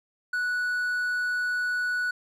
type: tone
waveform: triangle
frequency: 1475 Hz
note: F#6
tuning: 6 cents flat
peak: -23 dBFS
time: 0.33-2.11 s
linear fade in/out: 5 ms
effects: none